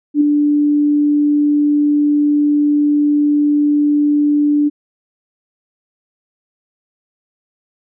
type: tone with ADSR envelope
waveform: sine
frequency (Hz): 293.7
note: D4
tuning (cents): 0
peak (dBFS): -6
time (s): 0.14-4.7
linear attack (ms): 69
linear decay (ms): 6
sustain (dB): -4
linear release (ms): 27
effects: none